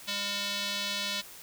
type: tone with band-pass filter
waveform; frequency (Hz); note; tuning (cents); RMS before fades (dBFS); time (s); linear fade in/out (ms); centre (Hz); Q
square; 201.8; G#3; -49; -33; 0.07-1.22; 20; 3900; 2
effects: white hiss -48 dBFS RMS until 1.42 s